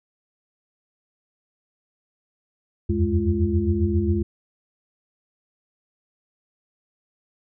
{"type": "tone cluster", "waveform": "sine", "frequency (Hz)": [78.6, 86.1, 93.4, 207.8, 344.5], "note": ["D#2", "F2", "F#2", "G#3", "F4"], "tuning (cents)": [18, -24, 17, 1, -24], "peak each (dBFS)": -25, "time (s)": [2.89, 4.23], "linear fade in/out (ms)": 10, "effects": []}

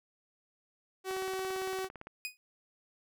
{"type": "tone", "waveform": "sawtooth", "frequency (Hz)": 378.4, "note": "F#4", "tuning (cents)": 39, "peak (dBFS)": -30, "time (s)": [1.04, 1.89], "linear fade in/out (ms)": 50}
{"type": "click train", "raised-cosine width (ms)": 0.5, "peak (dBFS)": -30, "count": 18, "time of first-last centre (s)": [1.11, 2.07], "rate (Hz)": 17.7}
{"type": "tone with exponential decay", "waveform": "sawtooth", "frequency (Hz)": 2489, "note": "D#7", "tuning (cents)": 0, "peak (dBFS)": -29, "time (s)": [2.25, 2.37], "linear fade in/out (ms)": 0, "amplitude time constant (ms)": 26}
{"effects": []}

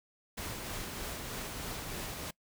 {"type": "noise with tremolo", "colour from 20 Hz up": "pink", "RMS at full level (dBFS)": -39, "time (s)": [0.37, 2.31], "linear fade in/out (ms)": 10, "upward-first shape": "triangle", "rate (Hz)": 3.2, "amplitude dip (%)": 30, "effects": ["noise-tail reverb RT60 0.1 s tail -23 dB re dry"]}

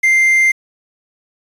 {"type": "tone with quantisation", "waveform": "triangle", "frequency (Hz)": 2093, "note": "C7", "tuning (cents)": 0, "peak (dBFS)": -7, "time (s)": [0.03, 0.52], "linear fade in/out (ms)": 10, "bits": 6, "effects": ["resampled to 32000 Hz"]}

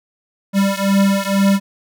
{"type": "beating tone pair", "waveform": "square", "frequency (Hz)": [196, 198.1], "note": ["G3", "G3"], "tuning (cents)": [0, 18], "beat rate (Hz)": 2.1, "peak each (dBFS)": [-16, -17], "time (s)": [0.53, 1.6], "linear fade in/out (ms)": 50, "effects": []}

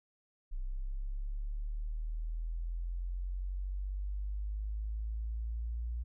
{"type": "linear sweep", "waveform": "sine", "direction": "up", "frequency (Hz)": [31.54, 58.8], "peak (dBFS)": -34, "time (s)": [0.51, 6.04], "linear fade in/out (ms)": 20, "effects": []}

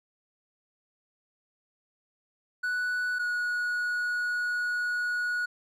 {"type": "tone pair in turn", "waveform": "triangle", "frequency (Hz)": [1480, 1457.9], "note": ["F#6", "F#6"], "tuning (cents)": [0, -26], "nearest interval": "unison", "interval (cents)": 26, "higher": "first", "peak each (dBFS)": -25, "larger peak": "neither", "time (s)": [[2.63, 3.19], [3.19, 5.46]], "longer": "second", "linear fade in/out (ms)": 10, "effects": []}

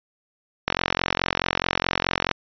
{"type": "click train", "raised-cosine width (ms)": 0.3, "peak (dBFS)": -3, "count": 74, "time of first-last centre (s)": [0.68, 2.313], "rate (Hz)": 44.7, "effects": ["resampled to 11025 Hz"]}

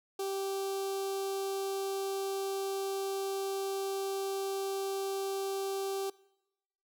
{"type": "tone with notch filter", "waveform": "sawtooth", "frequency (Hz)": 390, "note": "G4", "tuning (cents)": -9, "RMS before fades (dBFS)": -35, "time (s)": [0.19, 6.1], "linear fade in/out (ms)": 5, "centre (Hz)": 1900, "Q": 0.81, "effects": ["noise-tail reverb RT60 0.9 s tail -22 dB re dry"]}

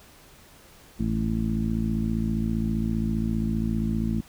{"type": "harmonic tone with a mistuned harmonic", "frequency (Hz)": 55.1, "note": "A1", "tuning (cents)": 3, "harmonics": [1, 2, 3, 4, 5, 6], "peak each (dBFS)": [-30, -31, -31, -26, -37, -36], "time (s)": [0.99, 4.21], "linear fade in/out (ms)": 10, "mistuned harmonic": 1, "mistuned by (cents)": -84, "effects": ["pink hiss -52 dBFS RMS until 4.28 s"]}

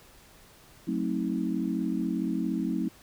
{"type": "chord", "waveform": "sine", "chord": "F# diminished seventh", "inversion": "none", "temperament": "just", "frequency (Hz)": [185, 222, 266.4, 319.7], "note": ["F#3", "A3", "C4", "Eb4"], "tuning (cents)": [0, 16, 31, 47], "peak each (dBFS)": -32, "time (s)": [0.87, 2.89], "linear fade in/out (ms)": 10, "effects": ["pink hiss -55 dBFS RMS until 3.02 s"]}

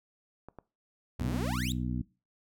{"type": "clicks", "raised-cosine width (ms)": 1, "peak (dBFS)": -31, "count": 2, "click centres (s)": [0.486, 0.587]}
{"type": "exponential sweep", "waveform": "sawtooth", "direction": "up", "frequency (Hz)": [70.4, 3951], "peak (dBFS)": -32, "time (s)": [1.19, 1.72], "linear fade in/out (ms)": 0}
{"type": "harmonic tone", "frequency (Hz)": 61.74, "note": "B1", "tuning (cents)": 0, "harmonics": [1, 2, 3, 4, 5], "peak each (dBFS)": [-36, -35, -36, -36, -44], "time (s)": [1.2, 2.02], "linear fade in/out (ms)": 5}
{"effects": ["noise-tail reverb RT60 0.3 s tail -21 dB re dry"]}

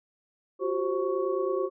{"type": "tone cluster", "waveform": "sine", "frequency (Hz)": [355.2, 384.6, 528, 1114], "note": ["F4", "G4", "C5", "C#6"], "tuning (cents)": [29, -33, 16, 8], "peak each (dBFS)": [-32, -28, -31, -36], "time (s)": [0.59, 1.7], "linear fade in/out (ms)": 50, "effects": []}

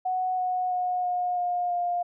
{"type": "tone with pitch steps", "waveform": "sine", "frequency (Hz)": [740, 732.8, 725.6, 718.5, 711.5, 704.5], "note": ["F#5", "F#5", "F#5", "F5", "F5", "F5"], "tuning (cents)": [0, -17, -34, 49, 32, 15], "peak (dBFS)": -24, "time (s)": [0.05, 2.03], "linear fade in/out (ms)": 10, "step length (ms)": 330, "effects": []}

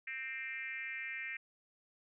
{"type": "tone with frequency modulation", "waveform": "sine", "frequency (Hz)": 2102, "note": "C7", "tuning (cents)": 7, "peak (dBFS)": -39, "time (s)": [0.07, 1.37], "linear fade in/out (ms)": 5, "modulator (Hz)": 263, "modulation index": 1.5, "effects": []}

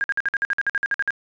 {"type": "tone bursts", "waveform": "sine", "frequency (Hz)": 1621, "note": "G#6", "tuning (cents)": -42, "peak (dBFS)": -18, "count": 14, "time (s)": [0.01, 1.106], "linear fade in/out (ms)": 0, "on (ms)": 30, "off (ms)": 52, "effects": ["resampled to 16000 Hz", "9-bit"]}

